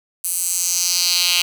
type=tone with high-pass filter sweep; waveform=10% pulse; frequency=176.9 Hz; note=F3; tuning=23 cents sharp; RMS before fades=-19 dBFS; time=0.24-1.42 s; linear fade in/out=5 ms; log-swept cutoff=10000 to 3200 Hz; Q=2.5; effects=none